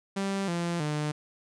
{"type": "tone with pitch steps", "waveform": "sawtooth", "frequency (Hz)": [196, 171.62, 150.27], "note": ["G3", "F3", "D3"], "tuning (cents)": [0, -30, 40], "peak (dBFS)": -24, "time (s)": [0.16, 1.12], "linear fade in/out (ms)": 10, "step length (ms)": 320, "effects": ["resampled to 22050 Hz"]}